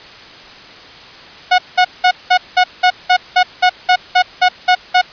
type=tone bursts; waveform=sawtooth; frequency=730 Hz; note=F#5; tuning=24 cents flat; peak=-3 dBFS; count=14; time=1.51-5.016 s; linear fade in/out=10 ms; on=74 ms; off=190 ms; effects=white hiss -36 dBFS RMS until 5.12 s + resampled to 11025 Hz